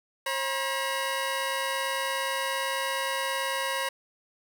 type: tone pair together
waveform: 15% pulse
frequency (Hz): 538 / 958.6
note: C5 / A#5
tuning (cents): +48 / +48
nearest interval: minor seventh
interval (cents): 1000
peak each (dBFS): -24 / -24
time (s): 0.26-3.89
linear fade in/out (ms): 5
effects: none